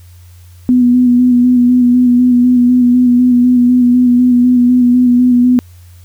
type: tone with vibrato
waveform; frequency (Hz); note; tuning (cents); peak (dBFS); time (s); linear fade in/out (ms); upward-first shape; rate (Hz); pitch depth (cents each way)
sine; 246.9; B3; 0; -5; 0.69-5.59; 0; square; 4; 21
effects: added 88 Hz sine -35 dBFS peak until 6.04 s + white hiss -49 dBFS RMS until 6.04 s